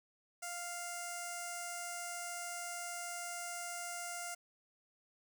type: tone with notch filter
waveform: 5% pulse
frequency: 698.5 Hz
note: F5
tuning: in tune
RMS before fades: -43 dBFS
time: 0.42-4.35 s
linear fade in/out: 10 ms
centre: 3700 Hz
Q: 0.6
effects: none